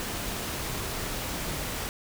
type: noise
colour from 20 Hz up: pink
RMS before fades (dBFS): -33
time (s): 0-1.89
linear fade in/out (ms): 0
effects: none